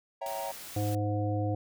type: chord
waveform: triangle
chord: C# diminished seventh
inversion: none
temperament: equal with one note detuned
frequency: 554.4 / 659.3 / 771.4 / 932.3 Hz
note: C#5 / E5 / G5 / Bb5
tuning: 0 / 0 / -28 / 0 cents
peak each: -37 dBFS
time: 0.21-0.52 s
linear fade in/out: 10 ms
type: noise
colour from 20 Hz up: white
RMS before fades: -44 dBFS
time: 0.26-0.95 s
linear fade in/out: 2 ms
type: harmonic tone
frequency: 103.83 Hz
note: G#2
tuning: in tune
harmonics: 1 / 3 / 5 / 7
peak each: -29 / -34 / -36 / -37 dBFS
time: 0.76-1.55 s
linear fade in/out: 5 ms
effects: none